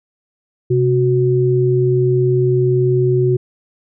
sine tone pair together, 129.81 / 368.1 Hz, C3 / F#4, -13 / -9 cents, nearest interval octave + tritone, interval 1804 cents, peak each -14 dBFS, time 0.7-3.37 s, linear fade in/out 10 ms, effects none

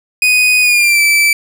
40% pulse tone with pitch glide, 2489 to 2322 Hz, D#7 to D7, 0 to -20 cents, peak -7 dBFS, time 0.22-1.33 s, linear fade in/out 2 ms, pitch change -120 cents, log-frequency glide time 0.61-1.01 s, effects none

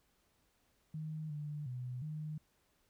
sine tone with pitch steps, 155.8 / 148.6 / 125.3 / 153.5 Hz, D#3 / D3 / B2 / D#3, +3 / +21 / +25 / -23 cents, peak -39 dBFS, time 0.94-2.38 s, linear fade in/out 5 ms, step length 360 ms, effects pink hiss -75 dBFS RMS until 2.89 s

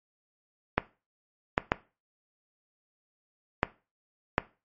clicks, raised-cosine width 0.5 ms, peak -6 dBFS, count 5, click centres 0.78 / 1.579 / 1.719 / 3.631 / 4.381 s, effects noise-tail reverb RT60 0.3 s tail -18 dB re dry + MP3 32 kbps

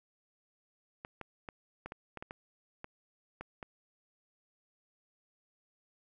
clicks, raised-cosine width 0.5 ms, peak -27 dBFS, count 11, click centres 1.049 / 1.213 / 1.488 / 1.86 / 1.921 / 2.173 / 2.225 / 2.309 / 2.844 / 3.41 / 3.628 s, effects none

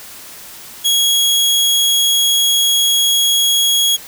sawtooth tone, 3316 Hz, G#7, 3 cents flat, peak -8 dBFS, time 0.84-3.97 s, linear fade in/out 20 ms, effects white hiss -35 dBFS RMS until 4.07 s

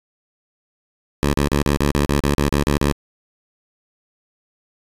10% pulse tone bursts, 71.8 Hz, D2, 39 cents flat, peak -7 dBFS, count 12, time 1.23-2.924 s, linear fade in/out 0 ms, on 110 ms, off 34 ms, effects resampled to 32000 Hz

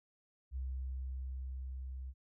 sine tone with level ramp, 65 Hz, C2, 11 cents flat, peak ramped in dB -36 to -41 dBFS, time 0.51-2.14 s, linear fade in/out 50 ms, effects none

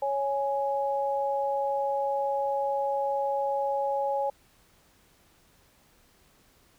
sine tone pair together, 554.4 / 832.3 Hz, C#5 / G#5, 0 / +4 cents, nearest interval perfect fifth, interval 704 cents, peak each -28 dBFS, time 0.02-4.3 s, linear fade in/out 5 ms, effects pink hiss -62 dBFS RMS until 6.78 s

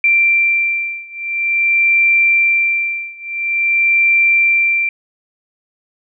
sine beating tone pair, 2357 / 2357.48 Hz, D7 / D7, +6 / +6 cents, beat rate 0.48 Hz, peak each -14 / -15 dBFS, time 0.04-4.89 s, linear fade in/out 2 ms, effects none

